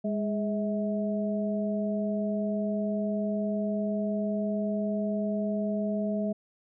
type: tone cluster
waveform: sine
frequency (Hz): 205.9 / 416.5 / 643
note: G#3 / G#4 / E5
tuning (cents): -15 / +5 / -43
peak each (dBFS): -28 / -37 / -32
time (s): 0.04-6.33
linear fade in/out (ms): 10
effects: none